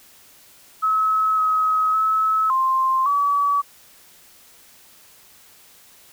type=tone with pitch steps; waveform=sine; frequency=1288 / 1273 / 1295 / 1051 / 1142 Hz; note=E6 / D#6 / E6 / C6 / D6; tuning=-41 / +39 / -31 / +7 / -49 cents; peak=-16 dBFS; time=0.82-3.62 s; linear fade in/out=20 ms; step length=560 ms; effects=white hiss -50 dBFS RMS until 6.12 s